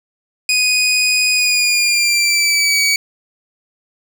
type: tone with pitch glide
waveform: 20% pulse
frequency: 2489 to 2269 Hz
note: D#7 to C#7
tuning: 0 to +40 cents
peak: -7 dBFS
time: 0.49-2.96 s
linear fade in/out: 2 ms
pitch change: -160 cents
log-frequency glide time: 1.33-2.82 s
effects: none